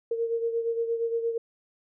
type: beating tone pair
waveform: sine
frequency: 460.3 / 468.9 Hz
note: A#4 / A#4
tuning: -22 / +10 cents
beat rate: 8.6 Hz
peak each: -26 / -33 dBFS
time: 0.11-1.38 s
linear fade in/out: 5 ms
effects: none